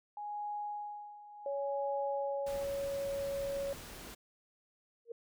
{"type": "tone with tremolo", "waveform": "sine", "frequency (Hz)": 830.6, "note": "G#5", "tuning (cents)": 0, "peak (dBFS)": -36, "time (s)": [0.17, 2.63], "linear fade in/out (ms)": 2, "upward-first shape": "sine", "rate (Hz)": 0.69, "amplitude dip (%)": 80}
{"type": "tone with pitch glide", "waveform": "sine", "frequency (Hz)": [560, 556.1], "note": ["C#5", "C#5"], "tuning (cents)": [18, 5], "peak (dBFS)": -34, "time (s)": [1.46, 3.73], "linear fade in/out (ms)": 2, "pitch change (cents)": -13, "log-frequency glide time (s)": [1.87, 3.06]}
{"type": "noise", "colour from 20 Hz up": "pink", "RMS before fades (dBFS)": -48, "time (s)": [2.46, 4.15], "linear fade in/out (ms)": 10}
{"type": "tone with exponential growth", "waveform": "sine", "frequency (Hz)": 466.2, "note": "A#4", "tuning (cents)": 0, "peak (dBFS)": -36, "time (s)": [5.05, 5.12], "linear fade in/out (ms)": 5, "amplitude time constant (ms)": 15}
{"effects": []}